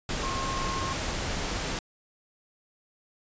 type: tone in noise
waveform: sine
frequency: 1073 Hz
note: C6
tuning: 43 cents sharp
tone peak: -32 dBFS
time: 0.23-0.93 s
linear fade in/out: 2 ms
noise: pink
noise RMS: -31 dBFS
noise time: 0.09-1.79 s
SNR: -4 dB
effects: resampled to 16000 Hz

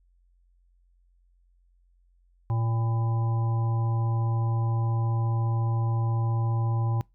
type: harmonic tone with a mistuned harmonic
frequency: 114.9 Hz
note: A#2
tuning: 25 cents flat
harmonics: 1 / 3 / 5 / 7 / 9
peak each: -23 / -41 / -45 / -39 / -41 dBFS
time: 2.5-7.01 s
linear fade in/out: 0 ms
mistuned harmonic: 9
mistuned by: -57 cents
effects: noise-tail reverb RT60 0.2 s tail -24 dB re dry + added 44 Hz sine -60 dBFS peak until 7.14 s

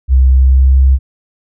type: tone with pitch glide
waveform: sine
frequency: 65 to 66.33 Hz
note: C2 to C2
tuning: -11 to +24 cents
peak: -4 dBFS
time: 0.08-0.99 s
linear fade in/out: 50 ms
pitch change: +35 cents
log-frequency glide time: 0.27-0.79 s
effects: none

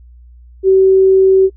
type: tone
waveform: sine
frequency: 381.8 Hz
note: G4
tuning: 46 cents flat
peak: -5 dBFS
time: 0.63-1.5 s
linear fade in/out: 50 ms
effects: noise-tail reverb RT60 0.1 s tail -21 dB re dry + added 60 Hz sine -37 dBFS peak until 1.56 s

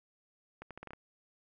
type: accelerating click train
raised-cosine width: 0.5 ms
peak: -30 dBFS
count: 7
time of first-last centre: 0.62-0.934 s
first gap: 87 ms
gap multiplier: 0.79
effects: none

